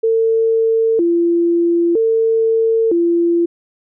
sine tone with vibrato, 392 Hz, G4, in tune, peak -11 dBFS, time 0.03-3.46 s, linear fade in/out 10 ms, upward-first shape square, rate 0.52 Hz, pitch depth 240 cents each way, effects none

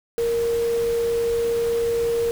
sine tone in noise, 466.2 Hz, A#4, in tune, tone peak -19 dBFS, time 0.18-2.31 s, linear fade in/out 0 ms, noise pink, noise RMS -36 dBFS, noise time 0.18-2.31 s, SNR +14 dB, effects none

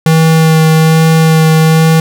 square tone with vibrato, 160 Hz, D#3, 49 cents sharp, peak -5 dBFS, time 0.06-2 s, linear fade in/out 2 ms, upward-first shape sine, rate 1.2 Hz, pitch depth 12 cents each way, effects none

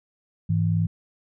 sine tone pair together, 102.96 / 163.6 Hz, G#2 / E3, -15 / -13 cents, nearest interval minor sixth, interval 802 cents, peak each -22 dBFS, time 0.49-0.87 s, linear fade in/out 10 ms, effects none

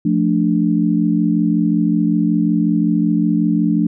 sine chord, D minor, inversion first, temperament equal, 174.61 / 220 / 293.7 Hz, F3 / A3 / D4, 0 / 0 / 0 cents, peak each -17 dBFS, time 0.05-3.87 s, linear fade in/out 5 ms, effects none

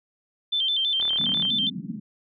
sine tone with vibrato, 3331 Hz, G#7, 4 cents sharp, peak -21 dBFS, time 0.52-1.7 s, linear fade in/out 10 ms, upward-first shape square, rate 6.1 Hz, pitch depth 100 cents each way
click train, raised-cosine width 0.5 ms, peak -24 dBFS, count 18, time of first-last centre 1-1.452 s, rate 37.6 Hz
pink band-pass noise, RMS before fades -34 dBFS, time 1.19-2 s, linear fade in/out 10 ms, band 160 to 250 Hz, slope 48 dB/octave
effects none

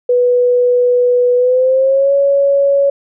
sine tone with pitch glide, 491.9 to 558.6 Hz, B4 to C#5, -7 to +13 cents, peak -8 dBFS, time 0.09-2.9 s, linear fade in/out 5 ms, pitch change +220 cents, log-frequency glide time 1.36-2.13 s, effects none

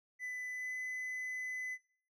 triangle tone with pitch glide, 2000 to 2013 Hz, B6 to B6, +21 to +33 cents, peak -37 dBFS, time 0.19-1.78 s, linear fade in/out 50 ms, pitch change +12 cents, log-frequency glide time 0.51-0.76 s, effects noise-tail reverb RT60 0.5 s tail -19 dB re dry

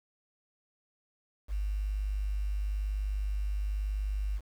sine tone with quantisation, 50.5 Hz, G#1, 48 cents flat, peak -29 dBFS, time 1.48-4.41 s, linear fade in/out 50 ms, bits 9, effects none

